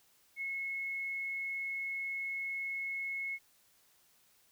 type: tone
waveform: sine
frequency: 2181 Hz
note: C#7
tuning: 29 cents flat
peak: -35 dBFS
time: 0.36-3.39 s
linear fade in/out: 50 ms
effects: white hiss -68 dBFS RMS until 4.51 s